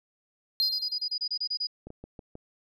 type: tone with exponential decay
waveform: triangle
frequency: 4186 Hz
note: C8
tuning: in tune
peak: -20 dBFS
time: 0.6-1.16 s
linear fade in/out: 0 ms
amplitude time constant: 120 ms
type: tone bursts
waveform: sine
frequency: 4927 Hz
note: D#8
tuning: 18 cents flat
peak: -27 dBFS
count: 11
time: 0.62-1.671 s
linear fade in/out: 10 ms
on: 71 ms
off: 27 ms
type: clicks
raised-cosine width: 2 ms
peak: -29 dBFS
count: 5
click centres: 1.87 / 1.904 / 2.04 / 2.192 / 2.354 s
effects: none